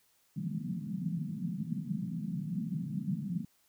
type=band-pass noise; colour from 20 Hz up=pink; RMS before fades=-36 dBFS; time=0.36-3.45 s; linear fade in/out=5 ms; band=150 to 220 Hz; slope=48 dB/octave; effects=white hiss -70 dBFS RMS until 3.68 s